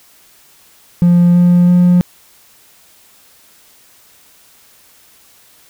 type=tone with pitch steps; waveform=triangle; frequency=174.61 / 176.13 / 177.66 Hz; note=F3 / F3 / F3; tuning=0 / +15 / +30 cents; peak=-3 dBFS; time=1.02-2.01 s; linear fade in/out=0 ms; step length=330 ms; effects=tanh soft clip ceiling 0 dBFS + white hiss -47 dBFS RMS until 5.69 s